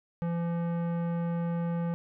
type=tone with tanh clipping; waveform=sine; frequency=170 Hz; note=F3; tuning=46 cents flat; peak=-30 dBFS; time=0.22-1.94 s; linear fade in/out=0 ms; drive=16 dB; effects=none